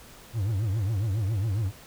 triangle tone with vibrato, 103.83 Hz, G#2, in tune, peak -22 dBFS, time 0.33-1.72 s, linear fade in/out 50 ms, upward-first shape triangle, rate 7.3 Hz, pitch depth 240 cents each way, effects pink hiss -49 dBFS RMS until 1.86 s

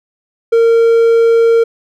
triangle tone, 460 Hz, A#4, 23 cents flat, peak -4 dBFS, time 0.52-1.64 s, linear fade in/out 10 ms, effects none

